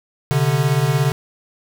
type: beating tone pair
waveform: square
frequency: 129.9 / 146.9 Hz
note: C3 / D3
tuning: -12 / +1 cents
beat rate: 17 Hz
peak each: -19 / -18 dBFS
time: 0.31-1.12 s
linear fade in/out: 0 ms
effects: none